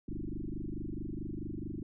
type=tone with frequency modulation; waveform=sine; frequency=160 Hz; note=D#3; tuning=49 cents sharp; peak=-36 dBFS; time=0.08-1.83 s; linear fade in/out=5 ms; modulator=24.6 Hz; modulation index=7.4; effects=none